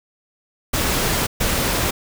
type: noise bursts at uneven times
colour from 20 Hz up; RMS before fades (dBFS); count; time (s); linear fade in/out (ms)
pink; -20; 2; 0.73-1.27 / 1.4-1.91; 10
effects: none